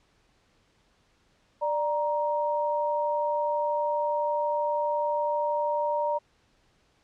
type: tone pair together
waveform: sine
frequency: 591.4 / 938 Hz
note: D5 / A#5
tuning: +12 / +11 cents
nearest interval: minor sixth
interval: 799 cents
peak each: -27 dBFS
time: 1.61-6.19 s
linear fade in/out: 20 ms
effects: pink hiss -66 dBFS RMS until 7.03 s + low-pass 6000 Hz 12 dB/octave